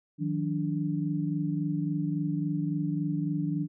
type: tone cluster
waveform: sine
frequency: 157.3 / 180.9 / 291.5 Hz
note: D#3 / F#3 / D4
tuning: +19 / -39 / -13 cents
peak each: -30 / -33 / -31 dBFS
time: 0.18-3.68 s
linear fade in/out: 50 ms
effects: none